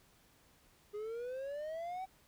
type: exponential sweep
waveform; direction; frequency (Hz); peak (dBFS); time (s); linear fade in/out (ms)
triangle; up; 410 to 770; -37; 0.93-2.06; 20
effects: pink hiss -67 dBFS RMS until 2.27 s